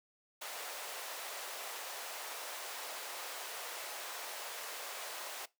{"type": "high-pass noise", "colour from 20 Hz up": "pink", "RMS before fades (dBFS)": -44, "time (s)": [0.41, 5.46], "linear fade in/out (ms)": 10, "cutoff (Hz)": 520, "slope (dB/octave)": 24, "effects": ["noise-tail reverb RT60 0.2 s tail -20 dB re dry"]}